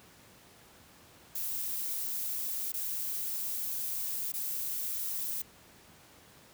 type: noise with dropouts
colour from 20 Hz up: violet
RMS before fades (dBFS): -35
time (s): 1.35-5.42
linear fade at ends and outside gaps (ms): 5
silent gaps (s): 2.721-2.739 / 4.321-4.338
effects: pink hiss -57 dBFS RMS until 6.53 s + high-pass 80 Hz 12 dB/octave